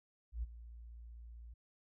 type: tone with ADSR envelope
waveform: sine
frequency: 57.8 Hz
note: A#1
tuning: 14 cents flat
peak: -34 dBFS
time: 0.32-1.54 s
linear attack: 110 ms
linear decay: 23 ms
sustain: -15 dB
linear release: 8 ms
effects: none